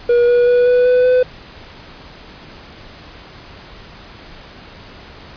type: tone with pitch steps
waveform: triangle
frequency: 479.7 / 484.4 / 489.2 / 494 / 498.9 / 503.8 Hz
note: A#4 / B4 / B4 / B4 / B4 / B4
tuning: +50 / -34 / -16 / 0 / +17 / +34 cents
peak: -7 dBFS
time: 0.09-1.23 s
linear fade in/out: 5 ms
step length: 190 ms
effects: pink hiss -38 dBFS RMS until 5.36 s + resampled to 11025 Hz